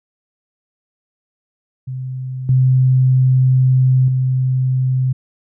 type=tone with level steps; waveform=sine; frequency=129.4 Hz; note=C3; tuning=19 cents flat; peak=-22 / -9 / -13 dBFS; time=1.87-5.13 s; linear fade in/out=10 ms; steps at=2.49 / 4.08 s; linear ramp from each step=2 ms; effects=none